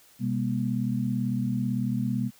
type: tone cluster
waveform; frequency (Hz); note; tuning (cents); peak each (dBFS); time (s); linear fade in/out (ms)
sine; 127.4 / 202.6 / 240.6; C3 / G#3 / B3; -46 / -43 / -45; -29; 0.19-2.31; 50
effects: white hiss -57 dBFS RMS until 2.39 s